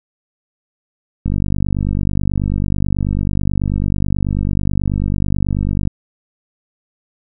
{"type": "click train", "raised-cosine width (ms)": 5, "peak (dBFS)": -6, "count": 228, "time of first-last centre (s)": [1.26, 5.874], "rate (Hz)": 49.2, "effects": []}